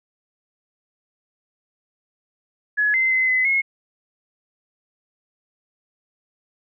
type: tone with pitch steps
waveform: sine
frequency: 1692 / 2068 / 2049 / 2026 / 2167 Hz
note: G#6 / C7 / C7 / B6 / C#7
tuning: +32 / -21 / -37 / +44 / -40 cents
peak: -16 dBFS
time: 2.77-3.62 s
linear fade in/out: 20 ms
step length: 170 ms
effects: none